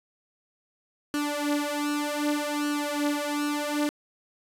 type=tone with flanger; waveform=sawtooth; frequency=293.7 Hz; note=D4; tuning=in tune; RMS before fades=-28 dBFS; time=1.14-3.89 s; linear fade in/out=0 ms; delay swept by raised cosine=0.68 to 6.08 ms; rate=0.65 Hz; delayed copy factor=+0.85; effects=resampled to 32000 Hz + 8-bit